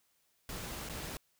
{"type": "noise with dropouts", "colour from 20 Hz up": "pink", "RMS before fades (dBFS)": -42, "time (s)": [0.49, 1.17], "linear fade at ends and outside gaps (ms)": 1, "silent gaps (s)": [0.889, 0.896], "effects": ["white hiss -74 dBFS RMS until 1.39 s"]}